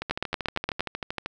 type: two click trains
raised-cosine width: 0.3 ms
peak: -14 / -9 dBFS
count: 17 / 7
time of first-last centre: 0.02-1.26 / 0.11-0.806 s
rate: 12.9 / 8.62 Hz
effects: none